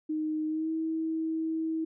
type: tone with pitch glide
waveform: sine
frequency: 310 to 321.3 Hz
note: D#4 to E4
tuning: -6 to -44 cents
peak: -28 dBFS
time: 0.09-1.85 s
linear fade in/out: 10 ms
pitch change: +62 cents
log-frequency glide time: 0.47-0.71 s
effects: none